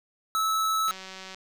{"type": "tone", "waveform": "square", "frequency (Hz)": 1304, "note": "E6", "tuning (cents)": -19, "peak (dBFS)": -24, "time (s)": [0.35, 0.91], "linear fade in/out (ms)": 0}
{"type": "click train", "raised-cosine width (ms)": 0.2, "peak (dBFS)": -24, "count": 89, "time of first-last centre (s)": [0.88, 1.346], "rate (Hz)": 189}
{"effects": []}